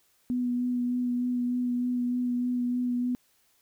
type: tone with vibrato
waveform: sine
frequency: 246.1 Hz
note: B3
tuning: 6 cents flat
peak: -25 dBFS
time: 0.3-3.15 s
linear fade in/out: 0 ms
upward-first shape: sine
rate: 3.3 Hz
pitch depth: 15 cents each way
effects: white hiss -67 dBFS RMS until 3.61 s